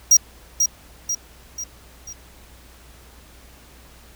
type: tone with echo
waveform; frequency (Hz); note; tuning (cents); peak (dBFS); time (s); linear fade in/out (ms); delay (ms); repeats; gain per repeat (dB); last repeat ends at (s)
square; 5720; F8; +41; -9; 0.11-0.17; 5; 490; 4; -6; 2.13
effects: added 60 Hz sine -48 dBFS peak until 4.15 s + pink hiss -49 dBFS RMS until 4.15 s